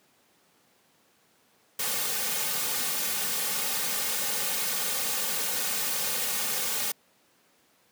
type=noise with comb filter; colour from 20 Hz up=white; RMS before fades=-29 dBFS; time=1.79-6.92 s; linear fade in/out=5 ms; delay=3 ms; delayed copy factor=-0.95; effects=pink hiss -64 dBFS RMS until 7.91 s + high-pass 200 Hz 12 dB/octave